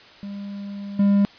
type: tone with level steps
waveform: triangle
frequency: 200.7 Hz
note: G3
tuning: 41 cents sharp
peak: -28 / -12 dBFS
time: 0.23-1.25 s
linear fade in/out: 0 ms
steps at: 0.99 s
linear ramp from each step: 5 ms
effects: white hiss -47 dBFS RMS until 1.38 s + resampled to 11025 Hz